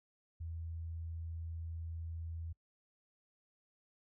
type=tone; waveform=sine; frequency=82.41 Hz; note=E2; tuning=in tune; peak=-40 dBFS; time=0.4-2.53 s; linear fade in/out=10 ms; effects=noise-tail reverb RT60 0.1 s tail -26 dB re dry